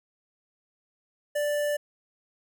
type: tone with notch filter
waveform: square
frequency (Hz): 587.3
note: D5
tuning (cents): 0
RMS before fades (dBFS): -27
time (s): 1.35-1.77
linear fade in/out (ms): 10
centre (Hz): 4300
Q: 1.1
effects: none